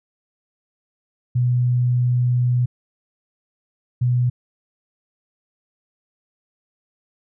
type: tone pair in turn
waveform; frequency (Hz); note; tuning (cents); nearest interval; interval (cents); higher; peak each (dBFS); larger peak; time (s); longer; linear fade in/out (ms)
sine; 123.47 / 123.47; B2 / B2; 0 / 0; unison; 0; neither; -15 / -15; neither; 1.35-2.66 / 4.01-4.3; first; 10
effects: none